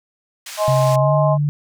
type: band-pass noise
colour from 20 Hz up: white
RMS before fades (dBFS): -33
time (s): 0.46-0.96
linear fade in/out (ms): 5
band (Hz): 1100 to 7700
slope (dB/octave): 12
type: harmonic tone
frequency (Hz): 210.1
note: G#3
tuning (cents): +20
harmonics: 3 / 4 / 5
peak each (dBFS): -16 / -24 / -22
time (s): 0.57-1.38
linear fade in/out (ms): 50
type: tone with pitch glide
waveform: sine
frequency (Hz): 133.8 to 146.76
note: C3 to D3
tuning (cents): +39 to -1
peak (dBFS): -15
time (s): 0.68-1.49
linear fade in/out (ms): 0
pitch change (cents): +160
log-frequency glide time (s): 0.96-1.13
effects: none